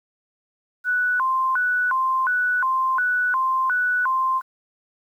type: tone with vibrato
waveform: sine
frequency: 1244.5 Hz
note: D#6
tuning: in tune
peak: -18 dBFS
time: 0.84-4.42 s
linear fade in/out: 50 ms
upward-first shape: square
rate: 1.4 Hz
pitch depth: 300 cents each way
effects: 9-bit